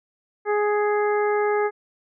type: harmonic tone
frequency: 416.6 Hz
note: G#4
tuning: 5 cents sharp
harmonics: 1 / 2 / 3 / 4 / 5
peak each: -20 / -26 / -30 / -32 / -34 dBFS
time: 0.45-1.71 s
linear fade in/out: 50 ms
effects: none